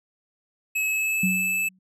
square tone with pitch glide, 2577 to 2621 Hz, E7 to E7, -40 to -11 cents, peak -23 dBFS, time 0.75-1.69 s, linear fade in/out 10 ms, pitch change +29 cents, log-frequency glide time 0.85-1.29 s
sine tone with exponential decay, 186.2 Hz, F#3, 11 cents sharp, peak -19 dBFS, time 1.23-1.79 s, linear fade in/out 5 ms, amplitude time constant 120 ms
effects none

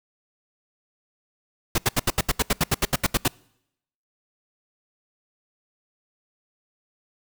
pink noise bursts, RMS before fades -20 dBFS, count 15, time 1.75-3.28 s, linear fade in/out 5 ms, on 32 ms, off 75 ms, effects noise-tail reverb RT60 0.8 s tail -26 dB re dry

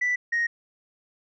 sine tone pair in turn, 1975.5 / 1870 Hz, B6 / A#6, 0 / +5 cents, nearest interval minor second, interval 95 cents, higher first, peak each -20 dBFS, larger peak neither, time 0.01-0.16 / 0.32-0.47 s, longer neither, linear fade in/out 10 ms, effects tanh soft clip ceiling -19 dBFS

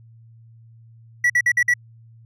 triangle tone bursts, 1944 Hz, B6, 28 cents flat, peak -12 dBFS, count 5, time 1.24-1.739 s, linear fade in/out 5 ms, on 59 ms, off 51 ms, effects added 114 Hz sine -45 dBFS peak until 2.25 s

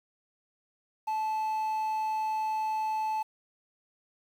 triangle tone with quantisation, 870 Hz, A5, 20 cents flat, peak -26 dBFS, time 1.07-3.23 s, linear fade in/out 10 ms, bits 9, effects none

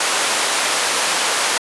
pink high-pass noise, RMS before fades -18 dBFS, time 0-1.58 s, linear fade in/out 5 ms, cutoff 660 Hz, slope 12 dB/octave, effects resampled to 24000 Hz

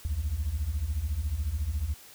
sine beating tone pair, 65.41 / 79.41 Hz, C2 / D#2, 0 / +36 cents, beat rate 14 Hz, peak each -30 / -28 dBFS, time 0.05-1.94 s, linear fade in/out 0 ms, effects tanh soft clip ceiling -23 dBFS + white hiss -51 dBFS RMS until 2.14 s

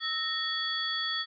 sine tone cluster, 1305 / 1854 / 3375 / 4539 Hz, E6 / A#6 / G#7 / C#8, -18 / -10 / +27 / +40 cents, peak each -38 / -35 / -32 / -35 dBFS, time 0-1.26 s, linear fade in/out 50 ms, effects none

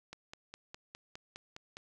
click train, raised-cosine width 0.2 ms, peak -28 dBFS, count 9, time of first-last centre 0.13-1.769 s, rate 4.88 Hz, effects none

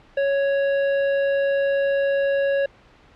sine tone with hard clipping, 555 Hz, C#5, 2 cents sharp, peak -20 dBFS, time 0.17-2.66 s, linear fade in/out 5 ms, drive 11 dB, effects pink hiss -52 dBFS RMS until 3.15 s + low-pass 3000 Hz 12 dB/octave

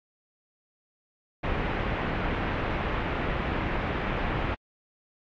pink low-pass noise, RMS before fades -29 dBFS, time 1.43-4.55 s, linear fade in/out 10 ms, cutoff 2500 Hz, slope 24 dB/octave, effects AAC 48 kbps

